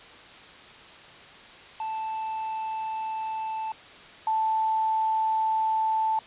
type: tone pair in turn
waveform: triangle / sine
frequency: 880 / 880 Hz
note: A5 / A5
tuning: 0 / 0 cents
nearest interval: unison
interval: 0 cents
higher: neither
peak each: -27 / -22 dBFS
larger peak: second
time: 1.8-3.72 / 4.27-6.19 s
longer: neither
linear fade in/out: 2 ms
effects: white hiss -47 dBFS RMS until 6.26 s + resampled to 8000 Hz